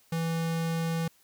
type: tone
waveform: square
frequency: 164.81 Hz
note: E3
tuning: in tune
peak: -28 dBFS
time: 0.12-1.08 s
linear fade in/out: 5 ms
effects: white hiss -63 dBFS RMS until 1.23 s